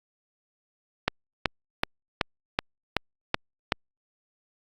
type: click train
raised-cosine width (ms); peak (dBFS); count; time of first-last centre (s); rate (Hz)
0.3; -5; 8; 1.08-3.722; 2.65
effects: Opus 48 kbps